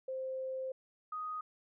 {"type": "tone pair in turn", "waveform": "sine", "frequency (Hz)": [523.3, 1246.9], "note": ["C5", "D#6"], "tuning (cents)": [0, 3], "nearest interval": "octave + minor third", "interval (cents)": 1503, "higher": "second", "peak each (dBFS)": [-36, -37], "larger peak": "first", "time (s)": [[0.08, 0.72], [1.12, 1.41]], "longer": "first", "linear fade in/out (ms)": 5, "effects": []}